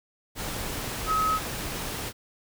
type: tone in noise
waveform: sine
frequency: 1278 Hz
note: D#6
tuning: 46 cents sharp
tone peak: -22 dBFS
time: 1.06-1.4 s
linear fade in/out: 50 ms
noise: pink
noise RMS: -33 dBFS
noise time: 0.35-2.13 s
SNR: +8 dB
effects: none